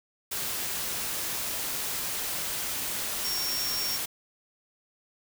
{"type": "tone in noise", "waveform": "sine", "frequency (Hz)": 5530, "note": "F8", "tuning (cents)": -18, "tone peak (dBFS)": -30, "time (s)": [3.24, 3.97], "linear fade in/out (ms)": 10, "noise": "white", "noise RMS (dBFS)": -32, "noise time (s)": [0.31, 4.06], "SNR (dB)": -1, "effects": []}